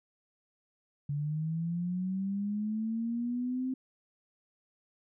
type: linear sweep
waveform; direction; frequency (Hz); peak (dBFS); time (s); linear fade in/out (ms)
sine; up; 142.1 to 261.6; -30; 1.09-3.74; 5
effects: none